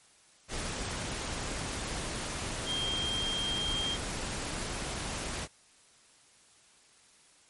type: tone in noise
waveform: sine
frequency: 3200 Hz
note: G7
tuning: 35 cents sharp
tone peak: -31 dBFS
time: 2.65-3.98 s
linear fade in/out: 50 ms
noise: pink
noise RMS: -36 dBFS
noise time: 0.48-5.48 s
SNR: +2 dB
effects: white hiss -61 dBFS RMS until 7.49 s + MP3 48 kbps